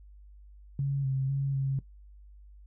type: tone with pitch steps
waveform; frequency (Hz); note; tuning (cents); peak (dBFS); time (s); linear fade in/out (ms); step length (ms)
sine; 138.9 / 133.7 / 137.9 / 135.7; C#3 / C3 / C#3 / C#3; +4 / +38 / -9 / -36; -26; 0.79-1.79; 2; 250
effects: noise-tail reverb RT60 0.1 s tail -17 dB re dry + added 50 Hz sine -49 dBFS peak until 2.66 s